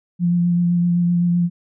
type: tone with vibrato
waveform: sine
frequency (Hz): 174.1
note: F3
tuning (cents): -5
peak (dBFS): -14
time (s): 0.19-1.5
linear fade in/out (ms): 50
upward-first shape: sine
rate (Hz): 7.8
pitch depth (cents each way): 16
effects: none